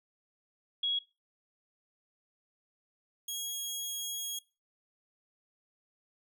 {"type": "tone pair in turn", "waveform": ["sine", "15% pulse"], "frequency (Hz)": [3322, 3299], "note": ["G#7", "G#7"], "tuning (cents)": [0, -12], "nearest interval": "unison", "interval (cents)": 12, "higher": "first", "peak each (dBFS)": -28, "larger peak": "neither", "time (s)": [[0.83, 0.99], [3.28, 4.39]], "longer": "second", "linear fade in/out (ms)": 5, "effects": ["noise-tail reverb RT60 0.3 s tail -21 dB re dry"]}